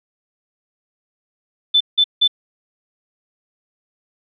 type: tone bursts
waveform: sine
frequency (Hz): 3520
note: A7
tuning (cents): 0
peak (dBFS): -10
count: 3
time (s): 1.74-2.278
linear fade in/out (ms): 10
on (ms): 66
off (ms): 170
effects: none